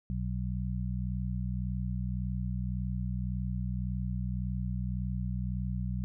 harmonic tone, 61.8 Hz, B1, 2 cents sharp, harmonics 1 / 2 / 3, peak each -34 / -35 / -36 dBFS, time 0.1-6.04 s, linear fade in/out 0 ms, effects none

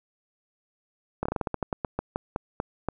slowing click train, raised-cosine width 1 ms, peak -13 dBFS, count 16, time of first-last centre 1.23-2.887 s, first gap 25 ms, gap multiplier 1.19, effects none

